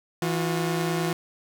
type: tone pair together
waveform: sawtooth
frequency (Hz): 164.81 / 359.2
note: E3 / F4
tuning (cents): 0 / +49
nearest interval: octave + minor second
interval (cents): 1349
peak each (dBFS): -22 / -24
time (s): 0.22-1.13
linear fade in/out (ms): 2
effects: none